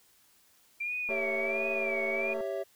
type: tone with vibrato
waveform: sine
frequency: 2349 Hz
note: D7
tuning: in tune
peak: -31 dBFS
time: 0.8-2.34 s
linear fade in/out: 10 ms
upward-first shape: sine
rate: 1.4 Hz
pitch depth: 98 cents each way
type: click train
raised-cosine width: 1 ms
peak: -31 dBFS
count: 299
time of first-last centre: 1.09-2.409 s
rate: 226 Hz
type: chord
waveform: triangle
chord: C# diminished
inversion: second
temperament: equal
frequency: 392 / 554.4 / 659.3 Hz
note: G4 / C#5 / E5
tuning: 0 / 0 / 0 cents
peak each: -34 / -34 / -34 dBFS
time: 1.09-2.64 s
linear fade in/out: 20 ms
effects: white hiss -64 dBFS RMS until 2.75 s